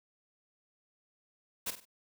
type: noise with echo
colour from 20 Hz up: white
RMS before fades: -35 dBFS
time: 1.66-1.71 s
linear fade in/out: 10 ms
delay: 48 ms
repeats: 3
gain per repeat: -9 dB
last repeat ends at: 1.854 s
effects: none